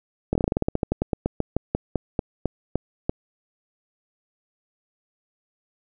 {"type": "slowing click train", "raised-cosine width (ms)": 2, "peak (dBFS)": -8, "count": 24, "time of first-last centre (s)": [0.33, 3.095], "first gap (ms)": 23, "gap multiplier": 1.13, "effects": []}